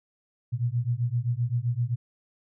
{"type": "beating tone pair", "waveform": "sine", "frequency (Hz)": [116.54, 124.24], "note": ["A#2", "B2"], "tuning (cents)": [0, 11], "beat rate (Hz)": 7.7, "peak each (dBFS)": -27, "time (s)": [0.52, 1.96], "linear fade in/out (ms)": 20, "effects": []}